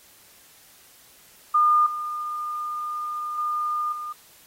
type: tone with level steps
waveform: sine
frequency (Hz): 1213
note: D#6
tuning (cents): -44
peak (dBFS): -15 / -27 / -23 / -30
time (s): 1.54-4.13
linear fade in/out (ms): 10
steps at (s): 1.86 / 3.38 / 3.92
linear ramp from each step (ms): 5
effects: white hiss -53 dBFS RMS until 4.46 s + AAC 48 kbps